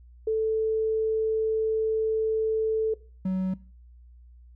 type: tone pair in turn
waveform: sine / triangle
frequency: 440 / 187.31 Hz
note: A4 / F#3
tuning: 0 / +22 cents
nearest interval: octave + minor third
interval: 1478 cents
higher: first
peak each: -22 dBFS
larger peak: neither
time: 0.27-2.94 / 3.25-3.54 s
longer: first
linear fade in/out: 5 ms
effects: noise-tail reverb RT60 0.4 s tail -21 dB re dry + added 60 Hz sine -48 dBFS peak until 4.55 s